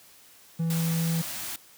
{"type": "tone", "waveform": "triangle", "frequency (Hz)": 164.81, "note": "E3", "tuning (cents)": 0, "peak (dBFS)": -22, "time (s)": [0.59, 1.22], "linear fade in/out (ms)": 10}
{"type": "band-stop noise", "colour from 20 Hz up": "white", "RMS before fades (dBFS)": -35, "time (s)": [0.7, 1.56], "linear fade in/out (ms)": 2, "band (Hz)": [380, 540], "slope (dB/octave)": 96}
{"effects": ["white hiss -54 dBFS RMS until 1.77 s", "high-pass 60 Hz 12 dB/octave"]}